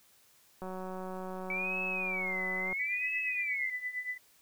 click train, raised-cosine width 1 ms, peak -28 dBFS, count 393, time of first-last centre 0.62-2.728 s, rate 186 Hz
sine tone with vibrato, 2280 Hz, C#7, 48 cents sharp, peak -32 dBFS, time 1.5-3.7 s, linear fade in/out 2 ms, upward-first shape sine, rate 0.75 Hz, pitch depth 220 cents each way
sine tone with tremolo, 1996 Hz, B6, 18 cents sharp, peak -31 dBFS, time 2.79-4.18 s, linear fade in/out 10 ms, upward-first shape triangle, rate 8.6 Hz, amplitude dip 85%
effects white hiss -64 dBFS RMS until 4.41 s

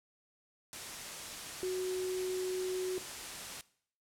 sine tone in noise, 370 Hz, F#4, in tune, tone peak -32 dBFS, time 1.63-2.98 s, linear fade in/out 0 ms, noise white, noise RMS -43 dBFS, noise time 0.73-3.61 s, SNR +8 dB, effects noise-tail reverb RT60 0.6 s tail -20 dB re dry + low-pass 10000 Hz 12 dB/octave

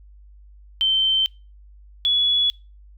sine tone pair in turn, 3103 / 3394 Hz, G7 / G#7, -18 / +37 cents, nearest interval major second, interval 155 cents, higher second, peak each -16 dBFS, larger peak neither, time 0.81-1.26 / 2.05-2.5 s, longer neither, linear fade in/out 0 ms, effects noise-tail reverb RT60 0.3 s tail -25 dB re dry + added 50 Hz sine -44 dBFS peak until 2.97 s

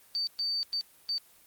sine tone bursts at uneven times, 4590 Hz, D8, 40 cents flat, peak -28 dBFS, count 4, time 0.15-0.27 / 0.39-0.63 / 0.73-0.81 / 1.09-1.18 s, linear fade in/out 0 ms, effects white hiss -59 dBFS RMS until 1.46 s + Opus 24 kbps

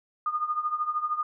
sine tone with tremolo, 1223 Hz, D#6, 30 cents flat, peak -22 dBFS, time 0.26-1.23 s, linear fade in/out 2 ms, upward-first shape triangle, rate 13 Hz, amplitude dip 85%, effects none

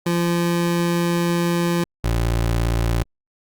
25% pulse tone pair in turn, 172 / 57.4 Hz, F3 / A#1, -26 / -26 cents, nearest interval octave + perfect fifth, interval 1900 cents, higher first, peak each -14 dBFS, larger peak neither, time 0.06-1.84 / 2.04-3.03 s, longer first, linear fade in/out 5 ms, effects Opus 48 kbps

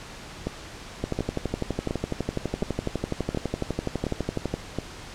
two click trains, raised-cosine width 2 ms, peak -12 / -13 dBFS, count 43 / 7, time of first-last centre 1.04-4.54 / 0.47-4.787 s, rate 12 / 1.39 Hz, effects pink hiss -41 dBFS RMS until 5.14 s + low-pass 7000 Hz 12 dB/octave

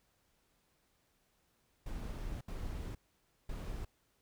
brown noise bursts at uneven times, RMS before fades -41 dBFS, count 3, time 1.86-2.41 / 2.48-2.95 / 3.49-3.85 s, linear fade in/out 5 ms, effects pink hiss -75 dBFS RMS until 4.21 s

